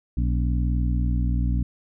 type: harmonic tone with a mistuned harmonic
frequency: 60.5 Hz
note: B1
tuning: 35 cents flat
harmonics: 1 / 2 / 3 / 4 / 5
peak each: -21 / -27 / -31 / -33 / -35 dBFS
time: 0.17-1.63 s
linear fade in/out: 5 ms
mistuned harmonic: 5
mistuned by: -100 cents
effects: none